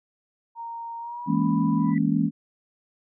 sine tone with pitch glide, 928 to 988.9 Hz, A#5 to B5, -8 to +2 cents, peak -32 dBFS, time 0.55-1.95 s, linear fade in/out 50 ms, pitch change +110 cents, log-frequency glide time 0.99-1.36 s
sine chord, A# half-diminished seventh, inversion second, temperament equal, 164.81 / 207.7 / 233.1 / 277.2 Hz, E3 / G#3 / A#3 / C#4, 0 / 0 / 0 / 0 cents, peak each -25 dBFS, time 1.26-2.31 s, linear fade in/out 50 ms
sine tone with exponential growth, 1975.5 Hz, B6, in tune, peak -34 dBFS, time 1.78-1.98 s, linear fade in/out 2 ms, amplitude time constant 43 ms
effects none

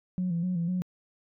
sine tone with vibrato, 175.6 Hz, F3, 10 cents sharp, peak -25 dBFS, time 0.18-0.82 s, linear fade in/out 0 ms, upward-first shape square, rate 4 Hz, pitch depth 65 cents each way, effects tanh soft clip ceiling -22 dBFS

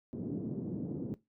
white band-pass noise, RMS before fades -38 dBFS, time 0.13-1.14 s, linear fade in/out 0 ms, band 120 to 320 Hz, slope 24 dB/octave, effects noise-tail reverb RT60 0.2 s tail -18 dB re dry

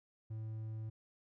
triangle tone, 110 Hz, A2, in tune, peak -38 dBFS, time 0.3-0.9 s, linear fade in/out 10 ms, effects none

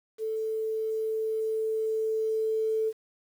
sine tone with level ramp, 440 Hz, A4, in tune, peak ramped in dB -28 to -24 dBFS, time 0.18-2.93 s, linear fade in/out 50 ms, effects 9-bit

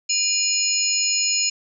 sine tone cluster, 2450 / 2844 / 4196 / 5220 / 6830 Hz, D#7 / F7 / C8 / E8 / G#8, -27 / +31 / +4 / -18 / +48 cents, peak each -29 / -30 / -27 / -24 / -21 dBFS, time 0.09-1.5 s, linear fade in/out 10 ms, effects none

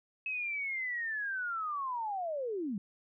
sine linear sweep, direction down, 2583 to 182.8 Hz, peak -33 dBFS, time 0.26-2.78 s, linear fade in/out 2 ms, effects none

